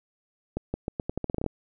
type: accelerating click train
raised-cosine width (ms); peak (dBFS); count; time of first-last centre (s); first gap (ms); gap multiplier
2; -15; 13; 0.57-1.463; 170; 0.83
effects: none